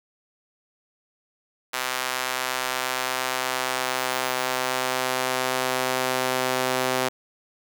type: tone with high-pass filter sweep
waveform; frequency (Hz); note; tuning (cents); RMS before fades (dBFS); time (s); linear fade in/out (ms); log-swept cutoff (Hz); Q
sawtooth; 128.6; C3; -30; -26; 1.73-7.09; 10; 1100 to 450; 0.77
effects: none